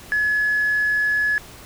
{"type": "tone", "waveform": "sine", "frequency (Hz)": 1700, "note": "G#6", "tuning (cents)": 40, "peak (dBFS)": -16, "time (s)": [0.12, 1.38], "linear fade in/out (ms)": 0, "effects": ["tanh soft clip ceiling -13 dBFS", "pink hiss -42 dBFS RMS until 1.65 s"]}